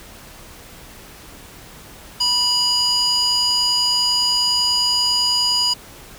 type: tone with band-pass filter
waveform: square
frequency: 979 Hz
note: B5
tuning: 15 cents flat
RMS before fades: -18 dBFS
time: 2.2-5.74 s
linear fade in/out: 10 ms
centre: 4800 Hz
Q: 3.6
effects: pink hiss -41 dBFS RMS until 6.18 s